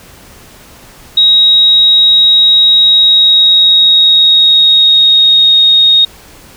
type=tone with pitch glide; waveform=sine; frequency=3800 to 3730 Hz; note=A#7 to A#7; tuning=+33 to 0 cents; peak=-3 dBFS; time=1.17-6.05 s; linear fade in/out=5 ms; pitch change=-33 cents; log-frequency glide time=2.79-5.57 s; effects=pink hiss -37 dBFS RMS until 6.56 s